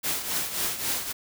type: noise with tremolo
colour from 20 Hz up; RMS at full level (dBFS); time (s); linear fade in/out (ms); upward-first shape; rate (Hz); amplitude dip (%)
white; -26; 0.03-1.13; 20; triangle; 3.7; 70
effects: none